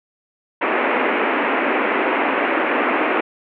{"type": "band-pass noise", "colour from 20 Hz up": "pink", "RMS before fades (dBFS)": -19, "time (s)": [0.61, 3.21], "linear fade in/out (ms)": 10, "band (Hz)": [250, 2600], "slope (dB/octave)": 48, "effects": []}